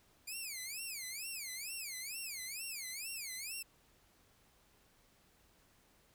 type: tone with vibrato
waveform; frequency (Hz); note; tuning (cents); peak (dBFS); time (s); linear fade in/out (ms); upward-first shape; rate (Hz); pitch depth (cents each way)
10% pulse; 2353; D7; +3; -33; 0.27-3.63; 10; sine; 2.2; 270
effects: pink hiss -69 dBFS RMS until 6.14 s